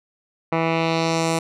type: tone with low-pass filter sweep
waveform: 10% pulse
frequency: 163.9 Hz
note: E3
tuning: 10 cents flat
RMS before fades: -21 dBFS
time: 0.52-1.39 s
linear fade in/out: 5 ms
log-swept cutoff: 1800 to 9600 Hz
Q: 1.6
effects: none